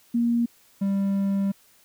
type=tone pair in turn; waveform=sine / triangle; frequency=235.7 / 197.06 Hz; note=A#3 / G3; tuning=+19 / +9 cents; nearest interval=minor third; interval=310 cents; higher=first; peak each=-19 dBFS; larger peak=neither; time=0.14-0.46 / 0.81-1.52 s; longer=second; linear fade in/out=10 ms; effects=white hiss -58 dBFS RMS until 1.84 s